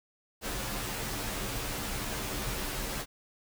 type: noise with comb filter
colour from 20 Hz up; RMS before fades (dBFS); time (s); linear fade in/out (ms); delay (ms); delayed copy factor
pink; -35; 0.41-3.06; 50; 12; -0.7
effects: none